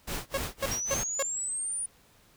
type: noise with tremolo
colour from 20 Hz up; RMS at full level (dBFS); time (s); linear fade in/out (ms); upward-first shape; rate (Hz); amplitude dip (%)
pink; -33; 0.07-1.04; 10; sine; 3.6; 100
type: tone bursts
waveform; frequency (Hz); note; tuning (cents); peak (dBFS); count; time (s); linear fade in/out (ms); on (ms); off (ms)
sawtooth; 548; C#5; -20; -23; 4; 0.34-1.226; 2; 34; 250
type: exponential sweep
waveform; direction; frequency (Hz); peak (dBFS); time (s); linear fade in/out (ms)
sine; up; 5610 to 9660; -30; 0.71-1.86; 5
effects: pink hiss -61 dBFS RMS until 2.36 s